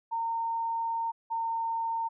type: tone pair in turn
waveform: sine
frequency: 916 / 912.5 Hz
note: A#5 / A#5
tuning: -31 / -37 cents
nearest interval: unison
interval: 6 cents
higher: first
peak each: -28 dBFS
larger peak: neither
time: 0.11-1.12 / 1.3-2.09 s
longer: first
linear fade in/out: 20 ms
effects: none